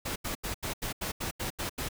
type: noise bursts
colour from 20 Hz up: pink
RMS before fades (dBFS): -34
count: 10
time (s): 0.05-1.888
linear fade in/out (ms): 10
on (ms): 110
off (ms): 82
effects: none